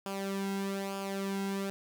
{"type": "tone with flanger", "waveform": "sawtooth", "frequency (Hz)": 196, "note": "G3", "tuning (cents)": 0, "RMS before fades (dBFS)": -35, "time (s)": [0.06, 1.7], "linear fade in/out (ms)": 0, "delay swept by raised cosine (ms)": [0.5, 1.7], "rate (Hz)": 1.1, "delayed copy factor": -0.65, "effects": []}